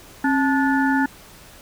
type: harmonic tone with a mistuned harmonic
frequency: 290.8 Hz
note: D4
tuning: 17 cents flat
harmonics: 1 / 3 / 5 / 6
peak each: -18 / -23 / -25 / -26 dBFS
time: 0.24-1.06 s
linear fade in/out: 5 ms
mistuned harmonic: 1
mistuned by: -130 cents
effects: pink hiss -45 dBFS RMS until 1.61 s